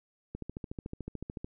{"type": "click train", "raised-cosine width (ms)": 3, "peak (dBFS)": -25, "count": 16, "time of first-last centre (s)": [0.35, 1.445], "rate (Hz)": 13.7, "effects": []}